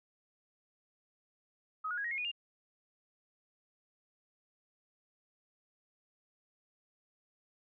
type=tone with pitch steps; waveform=sine; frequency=1266 / 1445.9 / 1651.3 / 1885.9 / 2154 / 2460 / 2809 Hz; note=D#6 / F#6 / G#6 / A#6 / C7 / D#7 / F7; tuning=+30 / -40 / -10 / +20 / +50 / -20 / +9 cents; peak=-34 dBFS; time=1.84-2.316 s; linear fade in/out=10 ms; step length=68 ms; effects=none